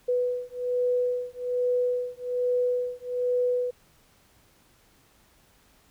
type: beating tone pair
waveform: sine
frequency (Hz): 493.9 / 495.1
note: B4 / B4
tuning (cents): 0 / +4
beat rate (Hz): 1.2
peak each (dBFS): -27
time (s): 0.08-3.71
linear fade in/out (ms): 10
effects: pink hiss -61 dBFS RMS until 5.9 s